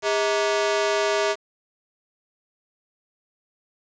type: ring-modulated tone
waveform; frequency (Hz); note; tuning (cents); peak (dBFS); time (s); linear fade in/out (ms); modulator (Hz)
sawtooth; 523.3; C5; 0; -13; 0.02-1.36; 50; 116
effects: resampled to 16000 Hz + 7-bit